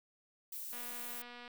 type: noise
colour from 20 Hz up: violet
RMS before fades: -44 dBFS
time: 0.52-1.22 s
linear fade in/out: 5 ms
type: click train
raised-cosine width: 0.3 ms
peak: -35 dBFS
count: 182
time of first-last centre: 0.73-1.478 s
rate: 242 Hz
effects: none